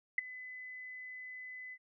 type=tone with ADSR envelope; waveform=sine; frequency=2012 Hz; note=B6; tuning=32 cents sharp; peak=-24 dBFS; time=0.18-1.78 s; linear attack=4 ms; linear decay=12 ms; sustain=-20 dB; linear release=54 ms; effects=none